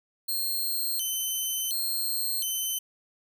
5% pulse tone with vibrato, 3594 Hz, A7, 36 cents sharp, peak -20 dBFS, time 0.28-2.79 s, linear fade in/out 10 ms, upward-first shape square, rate 0.7 Hz, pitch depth 280 cents each way, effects none

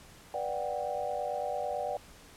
sine chord, G major seventh, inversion first, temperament just, 490 / 588 / 735 / 784 Hz, B4 / D5 / F#5 / G5, -14 / +2 / -12 / 0 cents, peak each -39 / -35 / -36 / -38 dBFS, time 0.34-1.97 s, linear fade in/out 2 ms, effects pink hiss -54 dBFS RMS until 2.36 s + low-pass 12000 Hz 12 dB/octave

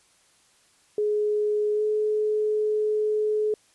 sine tone with pitch glide, 420.3 to 426.4 Hz, G#4 to G#4, +21 to +46 cents, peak -21 dBFS, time 0.98-3.54 s, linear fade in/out 2 ms, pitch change +25 cents, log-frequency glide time 1.74-1.82 s, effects white hiss -61 dBFS RMS until 3.74 s + resampled to 24000 Hz

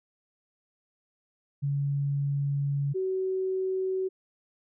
sine tone pair in turn, 141.2 / 377 Hz, C#3 / F#4, +32 / +32 cents, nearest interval octave + perfect fourth, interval 1700 cents, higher second, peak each -25 / -26 dBFS, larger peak first, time 1.62-2.94 / 2.94-4.09 s, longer first, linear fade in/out 20 ms, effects none

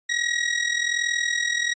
sawtooth tone with amplitude modulation, 1904 Hz, A#6, 36 cents sharp, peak -15 dBFS, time 0.09-1.74 s, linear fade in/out 10 ms, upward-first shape sine, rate 41.2 Hz, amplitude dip 70%, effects resampled to 16000 Hz

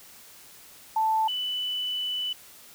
sine tone pair in turn, 880 / 2987 Hz, A5 / F#7, 0 / +16 cents, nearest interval octave + major sixth, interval 2116 cents, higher second, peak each -21 / -27 dBFS, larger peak first, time 0.96-1.28 / 1.28-2.33 s, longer second, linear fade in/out 5 ms, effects white hiss -50 dBFS RMS until 2.74 s

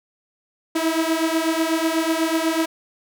sawtooth beating tone pair, 320 / 328.1 Hz, D#4 / E4, +49 / -8 cents, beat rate 8.1 Hz, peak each -18 dBFS, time 0.75-2.66 s, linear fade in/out 10 ms, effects none

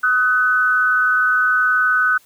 sine tone pair together, 1264 / 1503.2 Hz, D#6 / F#6, +27 / +27 cents, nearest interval minor third, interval 300 cents, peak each -19 / -14 dBFS, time 0.03-2.18 s, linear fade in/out 10 ms, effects white hiss -53 dBFS RMS until 2.25 s

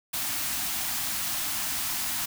white band-stop noise, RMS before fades -30 dBFS, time 0.13-2.26 s, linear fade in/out 10 ms, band 340 to 620 Hz, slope 96 dB/octave, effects none

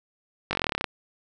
slowing click train, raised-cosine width 0.3 ms, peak -9 dBFS, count 14, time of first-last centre 0.51-0.843 s, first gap 20 ms, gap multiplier 1.04, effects none

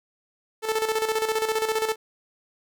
sawtooth tone with tremolo, 440 Hz, A4, in tune, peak -17 dBFS, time 0.62-1.96 s, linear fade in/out 50 ms, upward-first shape square, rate 15 Hz, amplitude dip 60%, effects none

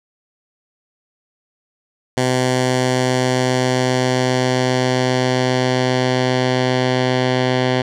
10% pulse tone with low-pass filter sweep, 127.5 Hz, C3, 44 cents flat, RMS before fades -17 dBFS, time 2.17-7.82 s, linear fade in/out 5 ms, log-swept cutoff 8000 to 3900 Hz, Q 1.2, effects none

